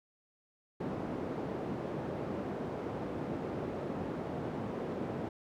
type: band-pass noise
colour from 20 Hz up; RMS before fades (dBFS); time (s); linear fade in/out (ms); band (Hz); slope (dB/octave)
white; -38; 0.8-5.29; 5; 120 to 450; 12
effects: none